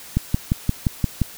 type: click train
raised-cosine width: 5 ms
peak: -5 dBFS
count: 7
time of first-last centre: 0.17-1.217 s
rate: 5.73 Hz
effects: white hiss -40 dBFS RMS until 1.37 s